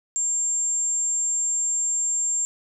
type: tone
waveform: sine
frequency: 7380 Hz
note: A#8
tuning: 18 cents flat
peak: -21 dBFS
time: 0.16-2.45 s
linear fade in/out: 0 ms
effects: none